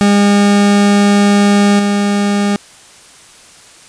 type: tone with level steps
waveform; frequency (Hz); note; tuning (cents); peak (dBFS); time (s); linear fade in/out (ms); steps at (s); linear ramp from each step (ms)
40% pulse; 203; G#3; -39; -6 / -10; 0.01-2.56; 0; 1.79; 5
effects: white hiss -40 dBFS RMS until 3.88 s + resampled to 22050 Hz